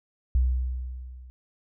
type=tone with level ramp; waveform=sine; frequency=63 Hz; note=B1; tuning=35 cents sharp; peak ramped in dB=-17 to -43 dBFS; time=0.35-1.3 s; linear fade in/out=0 ms; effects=none